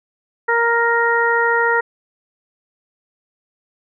harmonic tone, 466.8 Hz, A#4, 2 cents sharp, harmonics 1 / 2 / 3 / 4, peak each -19 / -19 / -19 / -19 dBFS, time 0.48-1.81 s, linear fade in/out 10 ms, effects none

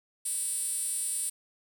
5% pulse tone with high-pass filter, 329.6 Hz, E4, in tune, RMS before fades -32 dBFS, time 0.25-1.3 s, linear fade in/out 10 ms, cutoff 8800 Hz, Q 4, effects none

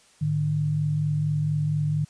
sine tone pair together, 106.41 / 150.7 Hz, G#2 / D3, +43 / +45 cents, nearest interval tritone, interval 602 cents, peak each -30 / -22 dBFS, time 0.21-2.05 s, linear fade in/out 10 ms, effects white hiss -57 dBFS RMS until 2.09 s + resampled to 22050 Hz

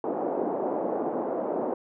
pink band-pass noise, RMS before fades -29 dBFS, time 0.04-1.74 s, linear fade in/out 2 ms, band 280 to 790 Hz, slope 24 dB/octave, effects none

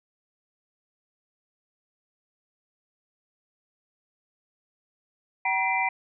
sine tone cluster, 763 / 953 / 2035 / 2362 Hz, G5 / A#5 / C7 / D7, -47 / +38 / -49 / +9 cents, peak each -28 dBFS, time 5.45-5.89 s, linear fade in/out 5 ms, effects none

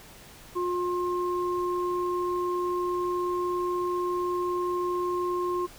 sine tone pair together, 356.4 / 1064 Hz, F4 / C6, +35 / +29 cents, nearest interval octave + perfect fifth, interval 1894 cents, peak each -27 / -30 dBFS, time 0.55-5.67 s, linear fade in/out 20 ms, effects pink hiss -49 dBFS RMS until 5.78 s

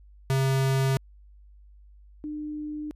square / sine tone pair in turn, 134.1 / 301 Hz, C3 / D4, +43 / +43 cents, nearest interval octave + major second, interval 1400 cents, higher second, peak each -22 / -31 dBFS, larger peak first, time 0.3-0.97 / 2.24-2.91 s, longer neither, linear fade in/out 0 ms, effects added 50 Hz sine -49 dBFS peak until 2.95 s + resampled to 32000 Hz

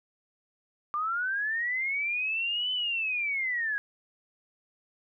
sine linear two-way sweep, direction up then down, 1174.7 to 3036 to 1634 Hz, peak -27 dBFS, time 0.94-3.78 s, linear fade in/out 0 ms, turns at 2.72 s, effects none

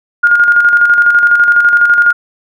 sine tone with tremolo, 1422 Hz, F6, 31 cents sharp, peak -3 dBFS, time 0.23-2.13 s, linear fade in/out 10 ms, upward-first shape square, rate 12 Hz, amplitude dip 45%, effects none

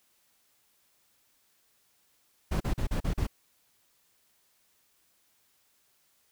brown noise bursts, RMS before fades -28 dBFS, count 6, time 2.51-3.27 s, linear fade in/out 10 ms, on 95 ms, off 38 ms, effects white hiss -69 dBFS RMS until 6.31 s

